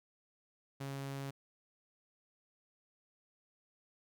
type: tone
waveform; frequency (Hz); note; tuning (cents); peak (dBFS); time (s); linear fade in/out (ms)
sawtooth; 137.6; C#3; -12; -36; 0.8-1.31; 10
effects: none